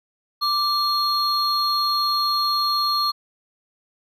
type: tone pair together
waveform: triangle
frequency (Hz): 1174.7 / 4284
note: D6 / C8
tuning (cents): 0 / +40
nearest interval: octave + minor seventh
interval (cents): 2240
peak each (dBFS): -20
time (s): 0.41-3.12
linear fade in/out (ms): 20
effects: none